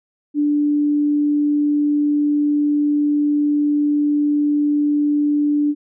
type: tone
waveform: sine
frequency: 293.7 Hz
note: D4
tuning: in tune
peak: -14 dBFS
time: 0.34-5.75 s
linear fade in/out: 50 ms
effects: none